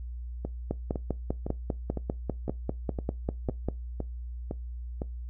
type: two click trains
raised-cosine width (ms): 2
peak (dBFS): -19 / -15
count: 10 / 16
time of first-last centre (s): 0.45-5.019 / 0.71-3.686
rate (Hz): 1.97 / 5.04
effects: noise-tail reverb RT60 0.2 s tail -21 dB re dry + added 60 Hz sine -35 dBFS peak until 5.29 s